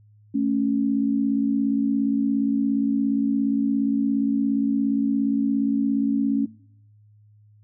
sine tone pair together, 220 / 277.2 Hz, A3 / C#4, 0 / 0 cents, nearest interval major third, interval 400 cents, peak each -24 / -21 dBFS, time 0.34-6.46 s, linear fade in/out 10 ms, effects noise-tail reverb RT60 0.7 s tail -23 dB re dry + added 105 Hz sine -51 dBFS peak until 7.63 s

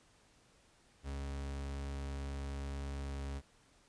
40% pulse tone, 69.3 Hz, C#2, in tune, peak -38 dBFS, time 1.03-3.42 s, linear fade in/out 50 ms, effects pink hiss -67 dBFS RMS until 3.88 s + resampled to 22050 Hz

